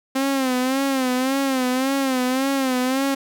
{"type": "tone with vibrato", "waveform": "sawtooth", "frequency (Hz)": 262.9, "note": "C4", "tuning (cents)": 8, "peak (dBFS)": -15, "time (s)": [0.15, 3.15], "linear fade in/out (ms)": 10, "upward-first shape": "sine", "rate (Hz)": 1.8, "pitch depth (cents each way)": 80, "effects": []}